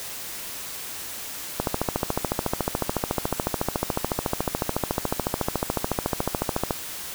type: click train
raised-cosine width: 1 ms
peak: -8 dBFS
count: 72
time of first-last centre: 1.6-6.708 s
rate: 13.9 Hz
effects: white hiss -35 dBFS RMS until 7.14 s